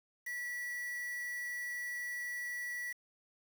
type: tone with quantisation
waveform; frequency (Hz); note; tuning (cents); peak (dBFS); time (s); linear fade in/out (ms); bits
triangle; 1948; B6; -24; -36; 0.26-2.93; 10; 8
effects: none